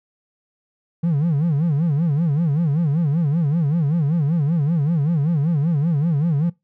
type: tone with vibrato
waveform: triangle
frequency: 155.56 Hz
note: D#3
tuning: in tune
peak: -13 dBFS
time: 1.03-6.5 s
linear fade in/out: 10 ms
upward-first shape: sine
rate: 5.2 Hz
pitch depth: 200 cents each way
effects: noise-tail reverb RT60 0.2 s tail -24 dB re dry + tanh soft clip ceiling -10 dBFS